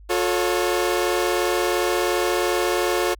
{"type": "chord", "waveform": "sawtooth", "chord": "F augmented", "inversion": "none", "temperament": "equal with one note detuned", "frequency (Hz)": [357.2, 440, 554.4], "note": ["F4", "A4", "C#5"], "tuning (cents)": [39, 0, 0], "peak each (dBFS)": [-18, -21, -22], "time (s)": [0.09, 3.15], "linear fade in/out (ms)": 20, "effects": ["added 50 Hz sine -42 dBFS peak until 3.19 s"]}